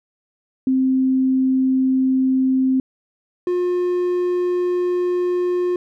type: tone pair in turn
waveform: sine / triangle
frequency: 261.6 / 357.3 Hz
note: C4 / F4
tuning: 0 / +40 cents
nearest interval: perfect fourth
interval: 540 cents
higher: second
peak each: -14 / -15 dBFS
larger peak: first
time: 0.67-2.8 / 3.47-5.76 s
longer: second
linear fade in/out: 2 ms
effects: none